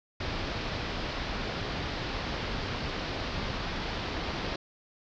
pink low-pass noise, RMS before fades -34 dBFS, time 0.2-4.56 s, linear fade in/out 5 ms, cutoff 5100 Hz, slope 48 dB/octave, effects none

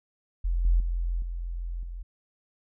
sine tone with level steps, 43 Hz, F1, 26 cents flat, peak -23 / -18 / -25 / -30 / -34 dBFS, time 0.44-2.03 s, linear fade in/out 10 ms, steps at 0.65 / 0.8 / 1.22 / 1.83 s, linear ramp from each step 2 ms, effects none

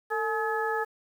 harmonic tone with a mistuned harmonic, 426.3 Hz, G#4, 45 cents sharp, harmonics 1 / 2 / 3 / 4, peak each -30 / -31 / -34 / -32 dBFS, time 0.1-0.85 s, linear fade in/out 20 ms, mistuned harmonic 1, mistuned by +89 cents, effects 9-bit

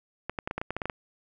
clicks, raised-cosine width 0.5 ms, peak -16 dBFS, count 11, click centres 0.296 / 0.388 / 0.475 / 0.511 / 0.58 / 0.615 / 0.706 / 0.766 / 0.818 / 0.856 / 0.898 s, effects none

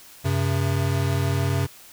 square tone pair together, 95.1 / 134.49 Hz, F#2 / C3, +48 / +48 cents, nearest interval tritone, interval 600 cents, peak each -24 dBFS, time 0.24-1.67 s, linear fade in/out 20 ms, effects white hiss -47 dBFS RMS until 1.92 s

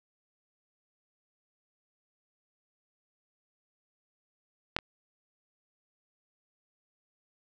clicks, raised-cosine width 0.3 ms, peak -8 / -22 dBFS, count 2, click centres 4.765 / 4.788 s, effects none

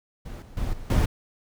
brown noise with level steps, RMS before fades -35 / -43 / -28 / -38 / -19 dBFS, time 0.25-1.06 s, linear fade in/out 10 ms, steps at 0.42 / 0.57 / 0.73 / 0.9 s, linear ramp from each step 2 ms, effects none

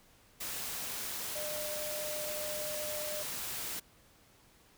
sine tone in noise, 604 Hz, D5, 48 cents sharp, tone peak -39 dBFS, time 1.35-3.23 s, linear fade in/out 10 ms, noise white, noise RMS -39 dBFS, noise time 0.4-3.8 s, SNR -3 dB, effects pink hiss -63 dBFS RMS until 4.77 s

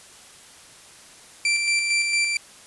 sawtooth tone with tremolo, 2349 Hz, D7, in tune, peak -15 dBFS, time 1.45-2.37 s, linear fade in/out 2 ms, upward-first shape square, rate 4.4 Hz, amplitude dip 35%, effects white hiss -47 dBFS RMS until 2.66 s + resampled to 24000 Hz

